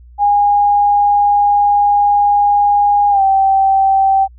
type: tone with pitch glide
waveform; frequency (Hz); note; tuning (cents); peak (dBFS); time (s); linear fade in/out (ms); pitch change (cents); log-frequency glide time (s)
sine; 818 to 776.6; G#5 to G5; -26 to -16; -8; 0.18-4.28; 50; -90; 3.1-3.22
effects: added 60 Hz sine -37 dBFS peak until 4.38 s